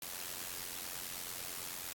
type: noise with amplitude modulation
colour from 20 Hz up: white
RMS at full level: -40 dBFS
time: 0.02-1.93 s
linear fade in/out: 2 ms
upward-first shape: sine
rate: 89 Hz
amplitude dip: 75%
effects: AAC 64 kbps